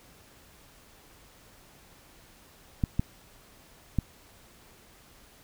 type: clicks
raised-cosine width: 5 ms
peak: -12 dBFS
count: 3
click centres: 2.838 / 2.995 / 3.987 s
effects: pink hiss -56 dBFS RMS until 5.43 s